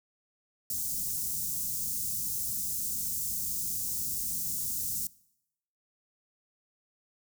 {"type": "band-stop noise", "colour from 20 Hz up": "white", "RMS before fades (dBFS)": -33, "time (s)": [0.7, 5.07], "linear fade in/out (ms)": 2, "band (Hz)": [220, 6100], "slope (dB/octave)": 24, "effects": ["noise-tail reverb RT60 0.8 s tail -22 dB re dry"]}